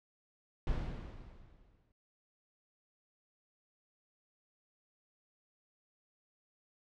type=noise with exponential decay; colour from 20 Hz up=brown; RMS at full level=-33 dBFS; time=0.67-1.92 s; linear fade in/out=2 ms; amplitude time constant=270 ms; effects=low-pass 4000 Hz 12 dB/octave